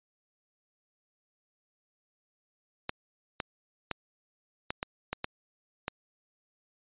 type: clicks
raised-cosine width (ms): 0.3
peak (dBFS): -15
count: 8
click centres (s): 2.894 / 3.402 / 3.913 / 4.705 / 4.829 / 5.13 / 5.244 / 5.881
effects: resampled to 8000 Hz